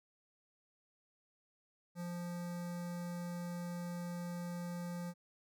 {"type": "tone with notch filter", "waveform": "square", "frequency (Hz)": 174.61, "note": "F3", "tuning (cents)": 0, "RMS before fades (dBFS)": -42, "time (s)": [1.95, 5.14], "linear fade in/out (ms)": 50, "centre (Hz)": 3000, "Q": 1.3, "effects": []}